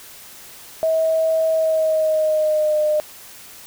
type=tone with pitch glide; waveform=sine; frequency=643 to 607.6 Hz; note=E5 to D#5; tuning=-43 to -41 cents; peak=-15 dBFS; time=0.83-3 s; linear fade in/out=0 ms; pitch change=-98 cents; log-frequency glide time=1.49-2.8 s; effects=white hiss -41 dBFS RMS until 3.66 s